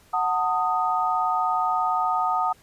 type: chord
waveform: sine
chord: D# diminished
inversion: first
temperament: equal with one note detuned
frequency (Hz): 740 / 896.9 / 1244.5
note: F#5 / A5 / D#6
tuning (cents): 0 / +33 / 0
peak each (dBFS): -25 / -26 / -24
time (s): 0.13-2.53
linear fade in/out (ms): 10
effects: pink hiss -56 dBFS RMS until 2.62 s + resampled to 32000 Hz